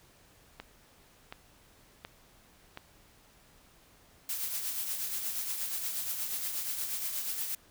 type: click train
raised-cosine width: 0.3 ms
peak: -25 dBFS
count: 4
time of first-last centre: 0.6-2.774 s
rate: 1.38 Hz
type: noise with tremolo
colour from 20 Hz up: blue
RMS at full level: -33 dBFS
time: 4.29-7.55 s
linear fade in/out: 2 ms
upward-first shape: triangle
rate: 8.4 Hz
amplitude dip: 50%
effects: pink hiss -61 dBFS RMS until 7.7 s